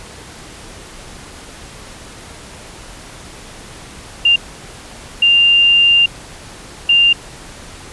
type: tone bursts at uneven times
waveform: sine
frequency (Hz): 2794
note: F7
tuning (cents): 0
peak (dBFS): -7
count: 3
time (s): 4.25-4.36 / 5.22-6.06 / 6.89-7.13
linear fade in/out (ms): 5
effects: pink hiss -35 dBFS RMS until 7.92 s + resampled to 24000 Hz